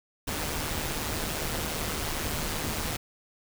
pink noise with amplitude modulation, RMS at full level -29 dBFS, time 0.27-2.97 s, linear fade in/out 10 ms, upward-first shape sine, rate 154 Hz, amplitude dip 55%, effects none

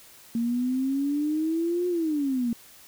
sine exponential two-way sweep, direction up then down, 229.4 to 360 to 229.4 Hz, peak -23 dBFS, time 0.35-2.53 s, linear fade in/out 2 ms, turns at 1.88 s, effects white hiss -51 dBFS RMS until 2.87 s

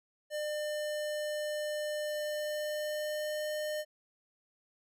square tone with pitch glide, 600 to 607.3 Hz, D5 to D#5, +37 to -42 cents, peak -34 dBFS, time 0.3-3.85 s, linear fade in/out 50 ms, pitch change +21 cents, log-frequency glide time 2.04-3.51 s, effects none

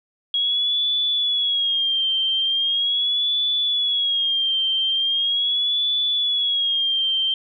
sine tone with vibrato, 3298 Hz, G#7, 13 cents flat, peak -18 dBFS, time 0.34-7.34 s, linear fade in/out 2 ms, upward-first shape sine, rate 0.4 Hz, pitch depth 85 cents each way, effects none

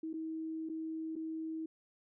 sine tone with dropouts, 320 Hz, D#4, 49 cents sharp, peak -37 dBFS, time 0.03-1.66 s, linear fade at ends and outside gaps 5 ms, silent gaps 0.131-0.138 / 0.69-0.696 / 1.156-1.162 s, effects none

